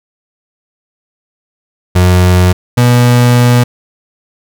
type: tone pair in turn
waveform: 35% pulse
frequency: 90.5 / 121.92 Hz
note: F#2 / B2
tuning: -38 / -22 cents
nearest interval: perfect fourth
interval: 516 cents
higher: second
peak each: -3 dBFS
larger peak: neither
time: 1.95-2.53 / 2.77-3.64 s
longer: second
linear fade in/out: 10 ms
effects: none